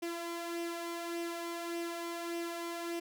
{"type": "tone with flanger", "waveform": "sawtooth", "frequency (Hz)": 340, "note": "F4", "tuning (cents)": -46, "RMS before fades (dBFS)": -39, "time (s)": [0.02, 3], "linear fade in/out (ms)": 10, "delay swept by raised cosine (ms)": [0.35, 2.05], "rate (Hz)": 1.7, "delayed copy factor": 0.5, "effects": []}